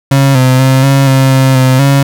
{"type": "tone with pitch steps", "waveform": "35% pulse", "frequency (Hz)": [137.2, 128.9, 132.1, 137.1, 133.5, 132.7, 129.8, 138.7], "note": ["C#3", "C3", "C3", "C#3", "C3", "C3", "C3", "C#3"], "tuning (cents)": [-17, -26, 17, -19, 35, 25, -13, 1], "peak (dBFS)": -3, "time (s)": [0.11, 2.03], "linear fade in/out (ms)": 5, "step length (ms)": 240, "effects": []}